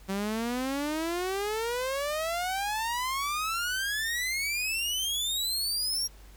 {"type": "exponential sweep", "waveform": "sawtooth", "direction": "up", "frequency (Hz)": [190, 5670], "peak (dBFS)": -25, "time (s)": [0.08, 6.08], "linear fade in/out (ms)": 20, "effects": ["added 50 Hz sine -49 dBFS peak until 6.36 s", "pink hiss -57 dBFS RMS until 6.36 s"]}